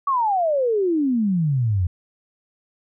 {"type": "exponential sweep", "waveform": "sine", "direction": "down", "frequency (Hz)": [1148, 85], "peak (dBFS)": -17, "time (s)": [0.07, 1.87], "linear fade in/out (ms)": 5, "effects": []}